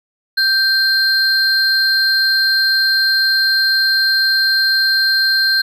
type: tone pair together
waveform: triangle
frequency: 1568 / 4186 Hz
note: G6 / C8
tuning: 0 / 0 cents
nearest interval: octave + perfect fourth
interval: 1700 cents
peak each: -13 dBFS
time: 0.37-5.62 s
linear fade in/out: 10 ms
effects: none